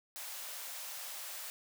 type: high-pass noise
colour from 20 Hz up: white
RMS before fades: -44 dBFS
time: 0.16-1.5 s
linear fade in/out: 0 ms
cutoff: 500 Hz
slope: 96 dB/octave
effects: none